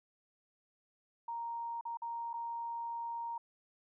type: tone with dropouts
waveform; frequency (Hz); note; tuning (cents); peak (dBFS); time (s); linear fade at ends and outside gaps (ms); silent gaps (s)
sine; 932.3; A#5; 0; -37; 1.28-3.38; 5; 1.811-1.852 / 1.972-2.019 / 2.332-2.338
effects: none